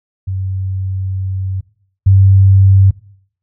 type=tone pair in turn; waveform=sine; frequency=95 / 96.77 Hz; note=F#2 / G2; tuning=+46 / -22 cents; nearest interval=unison; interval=32 cents; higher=second; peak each=-16 / -4 dBFS; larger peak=second; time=0.27-1.61 / 2.06-2.91 s; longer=first; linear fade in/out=10 ms; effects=noise-tail reverb RT60 0.6 s tail -21 dB re dry

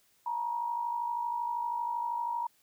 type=tone pair together; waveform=sine; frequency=900.3 / 953 Hz; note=A5 / A#5; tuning=+39 / +38 cents; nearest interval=minor second; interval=99 cents; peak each=-38 / -31 dBFS; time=0.26-2.47 s; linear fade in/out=5 ms; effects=white hiss -68 dBFS RMS until 2.62 s

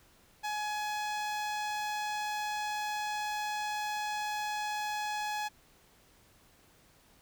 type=tone with notch filter; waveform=sawtooth; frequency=842 Hz; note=G#5; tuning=24 cents sharp; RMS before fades=-35 dBFS; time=0.43-5.49 s; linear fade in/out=20 ms; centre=11000 Hz; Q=1.1; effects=pink hiss -63 dBFS RMS until 7.21 s

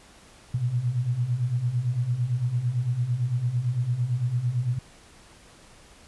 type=beating tone pair; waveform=sine; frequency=116.54 / 125.44 Hz; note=A#2 / B2; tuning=0 / +27 cents; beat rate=8.9 Hz; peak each=-29 / -24 dBFS; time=0.54-4.79 s; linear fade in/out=5 ms; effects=pink hiss -52 dBFS RMS until 6.07 s + resampled to 24000 Hz

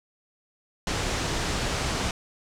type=low-pass noise; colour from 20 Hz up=pink; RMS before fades=-28 dBFS; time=0.87-2.11 s; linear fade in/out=2 ms; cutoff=7800 Hz; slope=24 dB/octave; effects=none

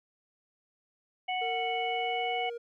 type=harmonic tone; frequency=738 Hz; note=F#5; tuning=5 cents flat; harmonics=1 / 3 / 4; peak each=-31 / -35 / -38 dBFS; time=1.28-2.5 s; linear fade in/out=10 ms
type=tone with pitch glide; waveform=triangle; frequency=459.1 to 471.2 Hz; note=A#4 to A#4; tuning=-26 to +19 cents; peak=-34 dBFS; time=1.41-2.58 s; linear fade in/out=10 ms; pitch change=+45 cents; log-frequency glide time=1.68-2.36 s
effects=none

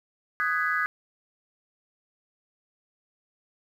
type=chord; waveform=sine; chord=G# minor seventh; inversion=second; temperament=just; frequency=1245.9 / 1495.1 / 1661.2 / 1993.5 Hz; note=D#6 / F#6 / G#6 / B6; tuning=+2 / +18 / 0 / +16 cents; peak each=-28 / -29 / -27 / -33 dBFS; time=0.4-0.86 s; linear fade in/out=0 ms; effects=tanh soft clip ceiling -13 dBFS + 9-bit

